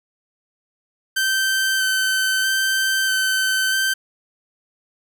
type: tone with vibrato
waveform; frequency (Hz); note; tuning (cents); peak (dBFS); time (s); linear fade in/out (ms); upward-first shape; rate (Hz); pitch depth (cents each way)
sawtooth; 1544; G6; -27; -14; 1.16-3.94; 10; square; 0.78; 10
effects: none